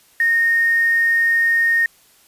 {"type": "tone with quantisation", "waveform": "sine", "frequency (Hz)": 1846, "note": "A#6", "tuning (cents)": -17, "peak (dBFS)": -13, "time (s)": [0.2, 1.86], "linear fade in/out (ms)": 2, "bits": 6, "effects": ["white hiss -53 dBFS RMS until 2.27 s", "resampled to 32000 Hz"]}